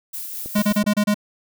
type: noise with tremolo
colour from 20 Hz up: violet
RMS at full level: -30 dBFS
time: 0.13-0.79 s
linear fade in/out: 10 ms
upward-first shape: sine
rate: 4.7 Hz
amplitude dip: 30%
type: click train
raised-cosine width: 2 ms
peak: -22 dBFS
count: 4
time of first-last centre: 0.46-0.84 s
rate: 7.9 Hz
type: tone bursts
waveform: square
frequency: 207.7 Hz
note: G#3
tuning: in tune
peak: -16 dBFS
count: 6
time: 0.55-1.144 s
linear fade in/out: 10 ms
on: 74 ms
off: 30 ms
effects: none